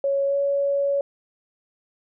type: tone with pitch glide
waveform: sine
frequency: 554.4 to 561.2 Hz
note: C#5 to C#5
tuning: 0 to +21 cents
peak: -19 dBFS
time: 0.04-1.01 s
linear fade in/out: 2 ms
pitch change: +21 cents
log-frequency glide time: 0.26-0.36 s
effects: none